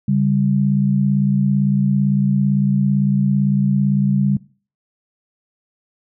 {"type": "tone pair together", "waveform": "sine", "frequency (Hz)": [140, 197.81], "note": ["C#3", "G3"], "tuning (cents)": [18, 16], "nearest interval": "tritone", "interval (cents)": 598, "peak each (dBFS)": -16, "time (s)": [0.08, 4.37], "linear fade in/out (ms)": 5, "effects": ["noise-tail reverb RT60 0.4 s tail -21 dB re dry"]}